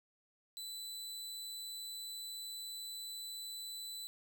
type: tone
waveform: sawtooth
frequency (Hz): 3993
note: B7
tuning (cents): +18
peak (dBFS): -40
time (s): 0.57-4.07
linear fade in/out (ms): 0
effects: none